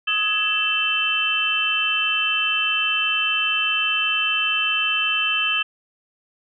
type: tone cluster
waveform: sine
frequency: 1265 / 1673 / 2656 / 3081 Hz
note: D#6 / G#6 / E7 / G7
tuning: +28 / +12 / +12 / -31 cents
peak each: -28 / -29 / -21 / -23 dBFS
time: 0.07-5.63 s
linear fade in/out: 10 ms
effects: none